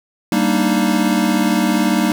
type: chord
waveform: square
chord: Eb major seventh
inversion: first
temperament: equal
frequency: 196 / 233.1 / 293.7 / 311.1 Hz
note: G3 / Bb3 / D4 / Eb4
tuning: 0 / 0 / 0 / 0 cents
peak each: -19 / -19 / -23 / -20 dBFS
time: 0.32-2.12 s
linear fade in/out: 2 ms
effects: 8-bit